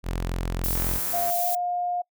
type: tone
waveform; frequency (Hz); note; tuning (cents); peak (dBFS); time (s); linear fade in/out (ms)
sawtooth; 43.56; F1; -4; -22; 0.03-1; 50
type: noise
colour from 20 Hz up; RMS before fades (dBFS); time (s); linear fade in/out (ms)
violet; -28; 0.64-1.55; 2
type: click train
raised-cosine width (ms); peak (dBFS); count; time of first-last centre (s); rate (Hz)
0.5; -24; 62; 0.76-1.3; 113
type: tone with pitch glide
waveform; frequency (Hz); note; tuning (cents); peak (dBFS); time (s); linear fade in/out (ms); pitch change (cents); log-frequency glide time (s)
sine; 698.5 to 710.3; F5 to F5; 0 to +29; -24; 1.13-2.02; 10; +29; 1.35-1.54
effects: noise-tail reverb RT60 0.1 s tail -25 dB re dry